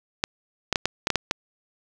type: clicks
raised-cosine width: 0.2 ms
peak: -4 dBFS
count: 8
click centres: 0.239 / 0.727 / 0.758 / 0.856 / 1.071 / 1.103 / 1.157 / 1.311 s
effects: none